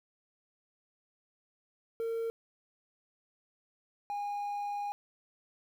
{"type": "tone pair in turn", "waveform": "triangle", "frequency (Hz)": [456.9, 817.4], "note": ["A#4", "G#5"], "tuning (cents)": [-35, -28], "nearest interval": "minor seventh", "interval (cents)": 1007, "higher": "second", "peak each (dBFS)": [-29, -31], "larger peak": "first", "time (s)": [[2, 2.3], [4.1, 4.92]], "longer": "second", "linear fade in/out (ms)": 0, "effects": ["tanh soft clip ceiling -25 dBFS", "10-bit"]}